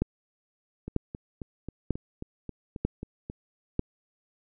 two click trains, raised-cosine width 3 ms, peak -12 / -23 dBFS, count 5 / 10, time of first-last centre 0.02-3.794 / 0.88-3.299 s, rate 1.06 / 3.72 Hz, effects none

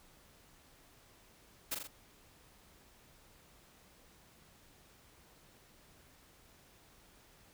white noise with echo, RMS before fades -36 dBFS, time 1.71-1.75 s, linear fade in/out 10 ms, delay 42 ms, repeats 3, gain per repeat -4 dB, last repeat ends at 1.876 s, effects pink hiss -63 dBFS RMS until 7.53 s

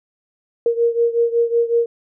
sine beating tone pair, 466.2 / 471.6 Hz, A#4 / A#4, 0 / +20 cents, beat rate 5.4 Hz, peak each -16 / -19 dBFS, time 0.66-1.86 s, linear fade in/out 2 ms, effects none

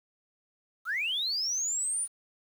sine linear sweep, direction up, 1244.5 to 9700 Hz, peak -27 dBFS, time 0.85-2.08 s, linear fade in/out 50 ms, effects tanh soft clip ceiling -23 dBFS + 9-bit

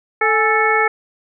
harmonic tone with a mistuned harmonic, 440 Hz, A4, in tune, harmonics 1 / 2 / 3 / 4 / 5, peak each -19 / -19 / -19 / -19 / -19 dBFS, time 0.21-0.88 s, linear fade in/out 5 ms, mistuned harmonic 2, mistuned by -85 cents, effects none

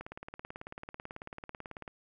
click train, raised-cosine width 0.5 ms, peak -27 dBFS, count 35, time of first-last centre 0.01-1.878 s, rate 18.2 Hz, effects none

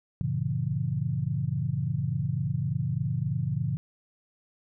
sine chord, G diminished seventh, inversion none, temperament just, 98 / 117.6 / 141.12 / 169.34 Hz, G2 / Bb2 / Db3 / Fb3, 0 / +16 / +31 / +47 cents, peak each -35 / -31 / -29 / -33 dBFS, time 0.21-3.77 s, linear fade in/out 0 ms, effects none

